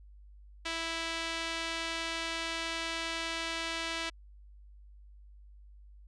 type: tone with band-pass filter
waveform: sawtooth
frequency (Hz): 329.6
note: E4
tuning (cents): 0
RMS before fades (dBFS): -36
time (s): 0.65-4.1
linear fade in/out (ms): 10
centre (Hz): 3100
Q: 1
effects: added 50 Hz sine -51 dBFS peak until 6.07 s + resampled to 24000 Hz